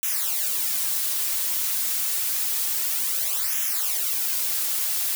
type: noise with flanger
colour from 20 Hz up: blue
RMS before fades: -25 dBFS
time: 0.03-5.15 s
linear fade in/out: 0 ms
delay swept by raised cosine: 0.22 to 5.82 ms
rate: 0.28 Hz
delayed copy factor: -0.8
effects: none